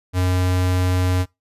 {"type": "tone", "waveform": "square", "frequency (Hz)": 91.3, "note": "F#2", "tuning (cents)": -23, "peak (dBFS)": -17, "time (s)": [0.13, 1.26], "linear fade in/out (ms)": 50, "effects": ["noise-tail reverb RT60 0.2 s tail -22 dB re dry", "resampled to 32000 Hz"]}